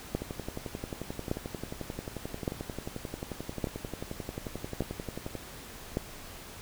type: two click trains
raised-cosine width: 2 ms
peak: -15 / -22 dBFS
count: 6 / 59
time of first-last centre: 0.15-5.971 / 0.22-5.353 s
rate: 0.859 / 11.3 Hz
effects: pink hiss -46 dBFS RMS until 6.61 s